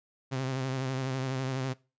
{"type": "tone with vibrato", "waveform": "sawtooth", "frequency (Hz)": 131.6, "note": "C3", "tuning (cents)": 10, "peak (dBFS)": -26, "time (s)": [0.31, 1.74], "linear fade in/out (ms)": 20, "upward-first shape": "sine", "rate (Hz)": 12, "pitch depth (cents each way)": 45, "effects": ["noise-tail reverb RT60 0.3 s tail -21 dB re dry", "resampled to 16000 Hz"]}